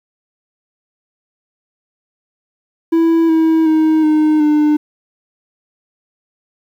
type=tone with pitch steps; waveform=triangle; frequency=329.6 / 322.1 / 314.7 / 307.5 / 300.5 Hz; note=E4 / E4 / D#4 / D#4 / D4; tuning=0 / -40 / +20 / -20 / +40 cents; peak=-7 dBFS; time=2.92-4.77 s; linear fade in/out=10 ms; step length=370 ms; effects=8-bit